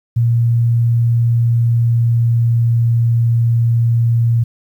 sine tone with pitch glide, 117.4 to 116.72 Hz, A#2 to A#2, +13 to +3 cents, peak -10 dBFS, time 0.16-4.44 s, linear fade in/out 10 ms, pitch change -10 cents, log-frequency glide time 1.32-3.01 s, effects 8-bit

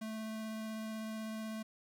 square tone with vibrato, 219.2 Hz, A3, 6 cents flat, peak -40 dBFS, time 0.01-1.63 s, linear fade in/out 10 ms, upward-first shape sine, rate 16 Hz, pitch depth 8 cents each way, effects 12-bit

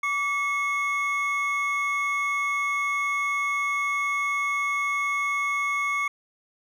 triangle tone pair together, 1153 / 2184 Hz, D6 / C#7, -32 / -26 cents, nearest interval major seventh, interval 1106 cents, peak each -25 / -24 dBFS, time 0.03-6.08 s, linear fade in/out 5 ms, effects none

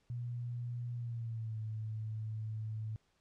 sine tone with pitch glide, 120.5 to 109.23 Hz, B2 to A2, -42 to -12 cents, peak -37 dBFS, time 0.1-2.96 s, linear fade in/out 0 ms, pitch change -170 cents, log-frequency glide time 0.94-1.59 s, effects pink hiss -75 dBFS RMS until 3.2 s + low-pass 7000 Hz 12 dB/octave

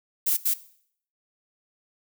violet noise bursts at uneven times, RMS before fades -23 dBFS, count 2, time 0.26-0.37 / 0.45-0.54 s, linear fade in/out 10 ms, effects noise-tail reverb RT60 0.6 s tail -17 dB re dry

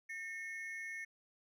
triangle ring-modulated tone, 2000 Hz, B6, 21 cents sharp, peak -37 dBFS, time 0.09-1.05 s, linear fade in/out 10 ms, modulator 182 Hz, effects none

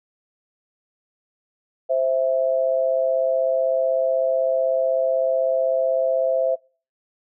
sine tone pair together, 523.3 / 659.3 Hz, C5 / E5, 0 / 0 cents, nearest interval major third, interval 400 cents, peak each -20 dBFS, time 1.89-6.56 s, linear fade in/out 20 ms, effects noise-tail reverb RT60 0.4 s tail -26 dB re dry

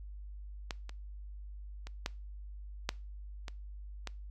clicks, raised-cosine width 0.2 ms, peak -19 / -28 / -28 / -16 / -13 / -24 / -21 dBFS, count 7, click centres 0.708 / 0.894 / 1.87 / 2.061 / 2.891 / 3.482 / 4.073 s, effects noise-tail reverb RT60 0.3 s tail -23 dB re dry + added 50 Hz sine -43 dBFS peak until 4.3 s

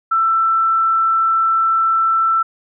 sine tone, 1333 Hz, E6, 19 cents sharp, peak -12 dBFS, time 0.11-2.43 s, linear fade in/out 10 ms, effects none

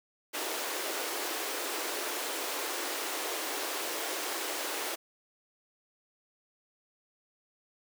pink high-pass noise, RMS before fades -35 dBFS, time 0.33-4.96 s, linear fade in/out 20 ms, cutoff 310 Hz, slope 48 dB/octave, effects none

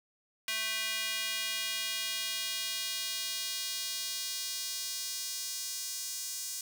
square tone with high-pass filter sweep, 220 Hz, A3, in tune, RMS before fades -36 dBFS, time 0.48-6.61 s, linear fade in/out 2 ms, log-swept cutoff 2400 to 6400 Hz, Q 1.4, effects 9-bit

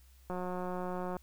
click train, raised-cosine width 1 ms, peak -25 dBFS, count 158, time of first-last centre 0.3-1.167 s, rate 181 Hz, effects added 64 Hz sine -57 dBFS peak until 1.22 s + white hiss -67 dBFS RMS until 1.22 s

